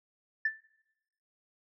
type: tone with exponential decay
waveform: sine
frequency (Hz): 1763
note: A6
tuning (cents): +3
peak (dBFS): -22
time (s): 0.45-0.58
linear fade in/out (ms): 5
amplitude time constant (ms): 27
effects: noise-tail reverb RT60 0.9 s tail -22 dB re dry + tanh soft clip ceiling -19 dBFS